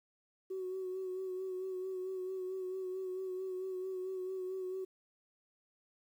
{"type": "tone with vibrato", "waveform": "sine", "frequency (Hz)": 373.6, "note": "F#4", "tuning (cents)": 17, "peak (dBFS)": -36, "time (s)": [0.5, 4.85], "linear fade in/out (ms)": 10, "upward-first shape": "sine", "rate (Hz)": 4.5, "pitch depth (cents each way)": 31, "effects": ["tanh soft clip ceiling -32 dBFS", "11-bit"]}